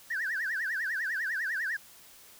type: tone with vibrato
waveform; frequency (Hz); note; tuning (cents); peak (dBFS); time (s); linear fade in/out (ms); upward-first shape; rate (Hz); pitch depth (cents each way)
sine; 1702; G#6; +42; -28; 0.1-1.77; 10; triangle; 10; 240
effects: tanh soft clip ceiling -26 dBFS + white hiss -54 dBFS RMS until 2.39 s